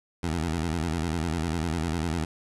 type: tone with vibrato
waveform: 15% pulse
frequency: 82.1 Hz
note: E2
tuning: 6 cents flat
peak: -20 dBFS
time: 0.23-2.25 s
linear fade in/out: 5 ms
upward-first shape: square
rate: 10 Hz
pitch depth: 100 cents each way
effects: resampled to 24000 Hz + 8-bit